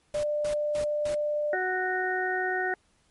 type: noise bursts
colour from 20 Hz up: pink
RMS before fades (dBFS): -40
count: 4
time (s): 0.14-1.146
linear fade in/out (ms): 2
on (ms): 94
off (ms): 210
type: tone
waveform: sine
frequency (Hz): 595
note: D5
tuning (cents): +22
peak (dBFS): -25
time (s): 0.14-1.55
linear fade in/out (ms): 10
type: harmonic tone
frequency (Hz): 370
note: F#4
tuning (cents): 0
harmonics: 1 / 2 / 4 / 5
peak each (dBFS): -31 / -31 / -31 / -31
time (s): 1.53-2.74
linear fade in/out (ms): 2
effects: pink hiss -67 dBFS RMS until 3.1 s + MP3 48 kbps